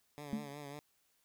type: tone with vibrato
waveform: 10% pulse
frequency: 144.1 Hz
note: D3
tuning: 33 cents flat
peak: -37 dBFS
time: 0.18-0.79 s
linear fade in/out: 0 ms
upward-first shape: triangle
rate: 5.5 Hz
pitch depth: 62 cents each way
type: tone with exponential decay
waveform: sine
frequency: 217.5 Hz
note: A3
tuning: 20 cents flat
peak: -30 dBFS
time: 0.33-0.55 s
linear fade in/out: 0 ms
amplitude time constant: 47 ms
effects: white hiss -75 dBFS RMS until 1.24 s